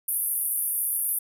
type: band-pass noise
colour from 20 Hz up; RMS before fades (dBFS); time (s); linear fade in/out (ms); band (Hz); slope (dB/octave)
pink; -27; 0.08-1.19; 5; 9600 to 14000; 96
effects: none